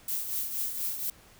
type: noise with tremolo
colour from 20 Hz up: violet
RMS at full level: -30 dBFS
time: 0.08-1.1 s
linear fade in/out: 2 ms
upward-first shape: triangle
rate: 4.2 Hz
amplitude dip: 60%
effects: pink hiss -56 dBFS RMS until 1.39 s